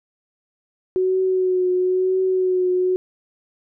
sine tone with vibrato, 370 Hz, F#4, in tune, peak -16 dBFS, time 0.96-2.96 s, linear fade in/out 0 ms, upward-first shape triangle, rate 1 Hz, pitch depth 31 cents each way, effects none

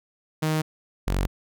sawtooth tone pair in turn, 156.1 / 46.65 Hz, D#3 / F#1, +6 / +15 cents, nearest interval octave + major sixth, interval 2091 cents, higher first, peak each -18 dBFS, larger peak neither, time 0.42-0.62 / 1.07-1.27 s, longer neither, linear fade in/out 10 ms, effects none

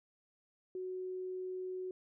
sine tone, 370 Hz, F#4, in tune, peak -38 dBFS, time 0.75-1.91 s, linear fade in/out 2 ms, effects none

